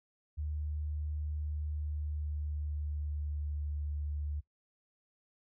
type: tone with pitch glide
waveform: sine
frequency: 75.3 to 73.79 Hz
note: D2 to D2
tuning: +44 to +9 cents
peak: -34 dBFS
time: 0.37-4.41 s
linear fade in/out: 20 ms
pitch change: -35 cents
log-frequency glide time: 1.49-3.71 s
effects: noise-tail reverb RT60 0.1 s tail -19 dB re dry